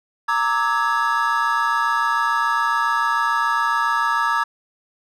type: tone cluster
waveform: triangle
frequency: 925 / 1171 / 1298 / 1673 Hz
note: A#5 / D6 / E6 / G#6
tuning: -14 / -5 / -27 / +12 cents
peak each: -21 dBFS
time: 0.28-4.44 s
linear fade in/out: 10 ms
effects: none